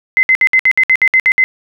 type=tone bursts; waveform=sine; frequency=2057 Hz; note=C7; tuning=30 cents flat; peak=-6 dBFS; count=11; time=0.17-1.44 s; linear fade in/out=0 ms; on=60 ms; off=61 ms; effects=none